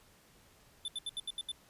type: tone bursts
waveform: square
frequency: 3520 Hz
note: A7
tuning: in tune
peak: -36 dBFS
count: 7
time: 0.85-1.517 s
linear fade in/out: 2 ms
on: 31 ms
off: 75 ms
effects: pink hiss -63 dBFS RMS until 1.69 s + resampled to 32000 Hz